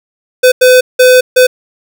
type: tone bursts at uneven times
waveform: square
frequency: 506 Hz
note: B4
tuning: 42 cents sharp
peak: -3 dBFS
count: 4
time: 0.43-0.52 / 0.61-0.81 / 0.99-1.21 / 1.36-1.47 s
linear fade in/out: 10 ms
effects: none